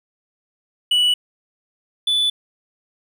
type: tone pair in turn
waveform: triangle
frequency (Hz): 2950 / 3477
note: F#7 / A7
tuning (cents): -6 / -21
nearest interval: minor third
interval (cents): 285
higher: second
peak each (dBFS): -12 / -14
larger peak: first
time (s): 0.91-1.14 / 2.07-2.3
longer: neither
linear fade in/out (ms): 5
effects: none